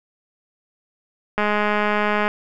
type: click train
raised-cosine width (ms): 0.5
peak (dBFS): -6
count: 189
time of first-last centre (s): 1.38-2.28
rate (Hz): 209
effects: none